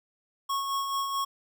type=tone with tremolo; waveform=square; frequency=1099 Hz; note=C#6; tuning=15 cents flat; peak=-27 dBFS; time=0.49-1.25 s; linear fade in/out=10 ms; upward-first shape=sine; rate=4.6 Hz; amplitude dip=40%; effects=none